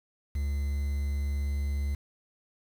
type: tone with quantisation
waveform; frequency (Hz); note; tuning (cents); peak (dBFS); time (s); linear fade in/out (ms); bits
triangle; 70.9; C#2; +40; -25; 0.35-1.95; 5; 8
effects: none